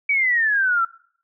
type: exponential sweep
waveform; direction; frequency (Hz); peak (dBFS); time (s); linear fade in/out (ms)
sine; down; 2300 to 1326; -16; 0.09-0.85; 5
effects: noise-tail reverb RT60 0.6 s tail -23 dB re dry